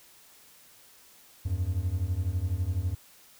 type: beating tone pair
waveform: triangle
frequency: 83.6 / 95.6 Hz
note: E2 / G2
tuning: +25 / -43 cents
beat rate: 12 Hz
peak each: -28 / -27 dBFS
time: 1.45-2.95 s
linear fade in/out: 10 ms
effects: white hiss -56 dBFS RMS until 3.39 s